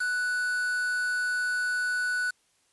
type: tone with quantisation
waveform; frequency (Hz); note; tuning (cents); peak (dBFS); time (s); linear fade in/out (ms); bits
triangle; 1483; F#6; +4; -24; 0-2.31; 10; 6
effects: white hiss -68 dBFS RMS until 2.72 s + resampled to 24000 Hz

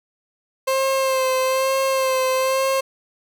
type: tone with vibrato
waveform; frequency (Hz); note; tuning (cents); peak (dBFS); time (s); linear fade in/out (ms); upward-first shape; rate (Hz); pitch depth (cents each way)
30% pulse; 527; C5; +12; -15; 0.67-2.81; 10; sine; 1.1; 28
effects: none

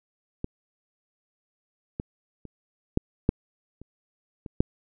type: clicks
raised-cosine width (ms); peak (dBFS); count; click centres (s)
3; -16 / -17 / -28 / -8 / -6 / -30 / -24 / -6; 8; 0.444 / 1.999 / 2.453 / 2.974 / 3.291 / 3.816 / 4.462 / 4.605
effects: none

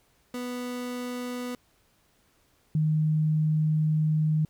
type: tone pair in turn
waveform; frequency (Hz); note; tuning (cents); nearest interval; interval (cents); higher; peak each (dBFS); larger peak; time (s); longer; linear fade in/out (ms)
30% pulse / sine; 246.9 / 154.91; B3 / D#3; 0 / -7; minor sixth; 807; first; -29 / -21; second; 0.34-1.55 / 2.75-4.45; second; 2
effects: pink hiss -66 dBFS RMS until 4.49 s

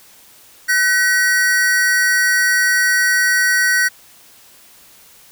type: tone pair together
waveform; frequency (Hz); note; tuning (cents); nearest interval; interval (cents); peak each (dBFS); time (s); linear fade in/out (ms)
square; 1510 / 1911.5; F#6 / A#6; +35 / +43; major third; 408; -16; 0.68-3.89; 20
effects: white hiss -46 dBFS RMS until 5.31 s

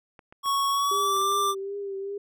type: clicks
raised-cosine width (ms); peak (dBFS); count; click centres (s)
0.5; -32; 6; 0.192 / 0.325 / 0.459 / 1.166 / 1.215 / 1.321
type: tone with pitch glide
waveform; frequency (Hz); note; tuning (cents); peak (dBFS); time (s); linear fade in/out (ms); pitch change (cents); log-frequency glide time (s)
square; 1108.7 to 1181.4; C#6 to D6; 0 to +10; -23; 0.43-1.55; 50; +110; 0.7-1.24
type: tone with vibrato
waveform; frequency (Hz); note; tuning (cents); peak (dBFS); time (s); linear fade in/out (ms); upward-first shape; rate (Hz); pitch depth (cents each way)
sine; 396.4; G4; +19; -30; 0.91-2.18; 5; triangle; 2.6; 42
effects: none

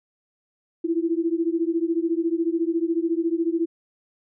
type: beating tone pair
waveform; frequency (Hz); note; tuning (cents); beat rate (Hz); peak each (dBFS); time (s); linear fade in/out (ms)
sine; 327.1 / 341.1; E4 / F4; -13 / -41; 14; -23 / -24; 0.84-3.66; 10
effects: none

